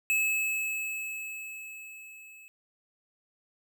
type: tone with level ramp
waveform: square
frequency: 2593 Hz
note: E7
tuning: 29 cents flat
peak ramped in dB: -24 to -50 dBFS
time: 0.1-2.48 s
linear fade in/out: 0 ms
effects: none